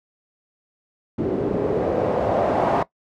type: noise with low-pass filter sweep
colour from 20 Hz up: white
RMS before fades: -21 dBFS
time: 1.18-2.83 s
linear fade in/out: 5 ms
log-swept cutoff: 350 to 770 Hz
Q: 2.6
effects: noise-tail reverb RT60 0.1 s tail -18 dB re dry + high-pass 80 Hz 12 dB/octave